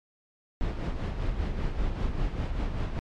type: noise with tremolo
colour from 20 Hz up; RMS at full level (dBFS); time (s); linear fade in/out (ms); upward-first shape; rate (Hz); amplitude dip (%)
brown; -27; 0.61-2.99; 0; sine; 5.1; 50
effects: low-pass 4000 Hz 12 dB/octave + MP3 96 kbps